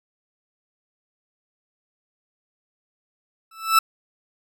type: tone with exponential growth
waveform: 40% pulse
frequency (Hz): 1318.5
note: E6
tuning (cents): 0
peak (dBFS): -9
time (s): 3.51-3.79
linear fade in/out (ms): 5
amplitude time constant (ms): 60
effects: none